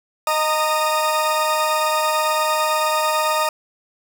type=tone cluster; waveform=40% pulse; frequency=621 / 922 / 1233 Hz; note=D#5 / A#5 / D#6; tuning=-3 / -19 / -16 cents; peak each=-21 dBFS; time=0.27-3.49 s; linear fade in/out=2 ms; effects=none